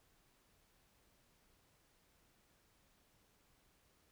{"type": "silence", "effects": ["pink hiss -73 dBFS RMS until 4.11 s"]}